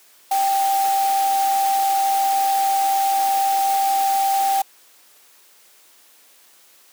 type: tone in noise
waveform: sine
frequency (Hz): 784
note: G5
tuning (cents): 0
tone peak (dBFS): -16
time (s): 0.31-4.62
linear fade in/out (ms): 5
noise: white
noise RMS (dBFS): -29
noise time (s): 0.31-4.62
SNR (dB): +10
effects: white hiss -52 dBFS RMS until 6.92 s + high-pass 300 Hz 12 dB/octave